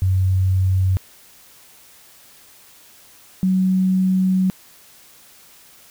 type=tone pair in turn; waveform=sine; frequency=93.8 / 187.06 Hz; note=F#2 / F#3; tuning=+24 / +19 cents; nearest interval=octave; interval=1195 cents; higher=second; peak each=-14 dBFS; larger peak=neither; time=0.02-0.97 / 3.43-4.5 s; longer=second; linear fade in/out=0 ms; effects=white hiss -48 dBFS RMS until 5.9 s